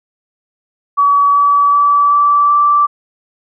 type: tone with pitch steps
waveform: sine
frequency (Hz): 1138 / 1145.3 / 1152.6 / 1159.9 / 1167.3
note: C#6 / D6 / D6 / D6 / D6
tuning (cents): +45 / -44 / -33 / -22 / -11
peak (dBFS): -7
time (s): 0.97-2.87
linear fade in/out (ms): 20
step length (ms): 380
effects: none